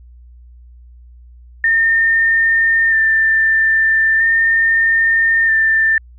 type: tone with vibrato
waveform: sine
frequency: 1800 Hz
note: A6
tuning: 39 cents sharp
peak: -10 dBFS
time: 1.64-5.98 s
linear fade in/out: 2 ms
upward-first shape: square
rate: 0.39 Hz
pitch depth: 16 cents each way
effects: added 60 Hz sine -38 dBFS peak until 6.18 s